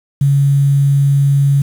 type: tone with quantisation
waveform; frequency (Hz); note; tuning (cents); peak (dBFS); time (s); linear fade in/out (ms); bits
sine; 140; C#3; +18; -8; 0.21-1.62; 5; 6
effects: none